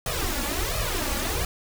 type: noise with flanger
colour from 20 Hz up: pink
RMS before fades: -27 dBFS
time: 0.06-1.45 s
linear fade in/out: 2 ms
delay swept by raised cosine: 1.6 to 3.6 ms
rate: 1.4 Hz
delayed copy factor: +0.9
effects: none